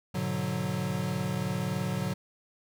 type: chord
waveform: square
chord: G# half-diminished seventh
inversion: none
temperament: equal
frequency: 103.83 / 123.47 / 146.83 / 185 Hz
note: G#2 / B2 / D3 / F#3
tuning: 0 / 0 / 0 / 0 cents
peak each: -38 / -37 / -35 / -33 dBFS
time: 0.14-2.14 s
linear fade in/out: 10 ms
effects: none